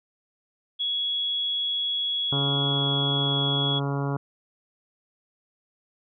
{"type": "tone", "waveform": "sine", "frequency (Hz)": 3351, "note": "G#7", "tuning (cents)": 15, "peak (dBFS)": -24, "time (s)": [0.79, 3.8], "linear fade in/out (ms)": 20}
{"type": "harmonic tone", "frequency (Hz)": 140, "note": "C#3", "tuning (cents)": 18, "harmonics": [1, 2, 3, 4, 5, 6, 7, 8, 9, 10], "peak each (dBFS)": [-26, -32, -34, -39, -39, -40, -39, -40, -44, -42], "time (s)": [2.32, 4.17], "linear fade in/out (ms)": 5}
{"effects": []}